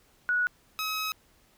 sine / 15% pulse tone pair in turn, 1465 / 1275.9 Hz, F#6 / D#6, -18 / +43 cents, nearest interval major second, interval 239 cents, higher first, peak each -23 dBFS, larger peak neither, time 0.29-0.47 / 0.79-1.12 s, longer second, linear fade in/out 0 ms, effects pink hiss -63 dBFS RMS until 1.57 s

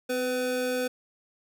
square tone pair together, 255.2 / 501 Hz, C4 / B4, -43 / +25 cents, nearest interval octave, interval 1168 cents, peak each -33 / -28 dBFS, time 0.09-0.88 s, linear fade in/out 10 ms, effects none

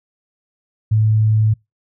sine tone, 108.7 Hz, A2, 21 cents flat, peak -11 dBFS, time 0.91-1.54 s, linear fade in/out 10 ms, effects noise-tail reverb RT60 0.2 s tail -26 dB re dry

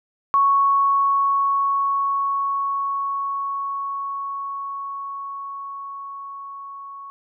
sine tone with level ramp, 1108.7 Hz, C#6, in tune, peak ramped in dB -13 to -34 dBFS, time 0.34-7.1 s, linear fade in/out 0 ms, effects none

